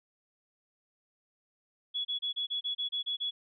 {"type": "tone bursts", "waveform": "sine", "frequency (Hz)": 3380, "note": "G#7", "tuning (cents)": 30, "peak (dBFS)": -30, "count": 10, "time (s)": [1.94, 3.31], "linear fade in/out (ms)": 20, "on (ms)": 110, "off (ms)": 30, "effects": []}